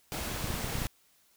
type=noise; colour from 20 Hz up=pink; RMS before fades=-36 dBFS; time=0.12-0.87 s; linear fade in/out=0 ms
type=clicks; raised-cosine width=5 ms; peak=-23 dBFS; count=8; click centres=0.444 / 0.504 / 0.541 / 0.644 / 0.754 / 0.785 / 0.819 / 0.856 s
effects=white hiss -66 dBFS RMS until 1.36 s